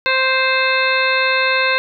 harmonic tone, 523.3 Hz, C5, in tune, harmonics 1 / 2 / 3 / 4 / 5 / 7 / 8, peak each -21 / -21 / -19 / -21 / -20 / -25 / -25 dBFS, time 0.06-1.78 s, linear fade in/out 0 ms, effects none

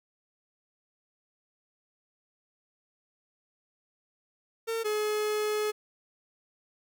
45% pulse tone pair in turn, 453.9 / 424.2 Hz, A#4 / G#4, -46 / +37 cents, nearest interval minor second, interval 117 cents, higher first, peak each -29 / -27 dBFS, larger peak second, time 4.67-4.84 / 4.84-5.72 s, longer second, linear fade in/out 20 ms, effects none

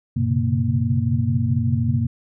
sine tone cluster, 95.7 / 119.8 / 133.1 / 138.2 / 232.7 Hz, G2 / A#2 / C3 / C#3 / A#3, -41 / +48 / +30 / -5 / -3 cents, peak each -23 / -21 / -26 / -27 / -24 dBFS, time 0.16-2.07 s, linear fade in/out 10 ms, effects none

